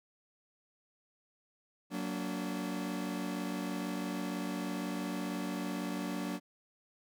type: chord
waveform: 40% pulse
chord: Gb augmented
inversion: none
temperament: just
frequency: 185 / 231.2 / 289.1 Hz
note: Gb3 / Bb3 / D4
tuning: 0 / -14 / -27 cents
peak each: -38 / -40 / -38 dBFS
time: 1.9-6.4 s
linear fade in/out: 50 ms
effects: none